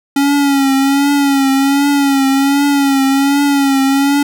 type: tone with vibrato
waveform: square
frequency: 277.2 Hz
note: C#4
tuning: in tune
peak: -10 dBFS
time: 0.16-4.23 s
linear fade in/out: 5 ms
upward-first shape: triangle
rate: 1.3 Hz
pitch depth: 57 cents each way
effects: none